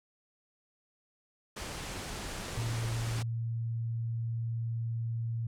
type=low-pass noise; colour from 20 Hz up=pink; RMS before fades=-40 dBFS; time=1.56-3.23 s; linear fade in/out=10 ms; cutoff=10000 Hz; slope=24 dB/octave
type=tone; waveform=sine; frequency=115.1 Hz; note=A#2; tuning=22 cents flat; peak=-31 dBFS; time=2.57-5.47 s; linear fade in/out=5 ms
effects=none